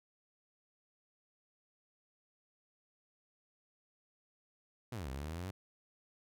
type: exponential two-way sweep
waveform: sawtooth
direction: down then up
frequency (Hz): 130.81 to 63.8 to 98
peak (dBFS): -36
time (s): 4.92-5.51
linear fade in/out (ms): 5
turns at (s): 5.09
effects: none